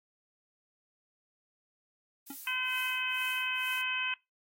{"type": "noise with tremolo", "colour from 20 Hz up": "violet", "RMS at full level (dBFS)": -43, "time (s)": [2.26, 3.82], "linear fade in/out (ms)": 10, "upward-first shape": "sine", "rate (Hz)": 2.2, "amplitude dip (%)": 95}
{"type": "tone with exponential decay", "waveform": "square", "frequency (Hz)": 277.2, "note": "C#4", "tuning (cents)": 0, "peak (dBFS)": -37, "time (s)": [2.3, 2.37], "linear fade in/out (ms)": 5, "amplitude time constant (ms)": 15}
{"type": "harmonic tone", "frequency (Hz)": 511, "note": "C5", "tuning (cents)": -41, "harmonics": [2, 3, 4, 5, 6], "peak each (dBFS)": [-41, -37, -41, -33, -38], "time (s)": [2.47, 4.14], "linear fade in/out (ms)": 2}
{"effects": ["noise-tail reverb RT60 0.2 s tail -22 dB re dry", "AAC 48 kbps"]}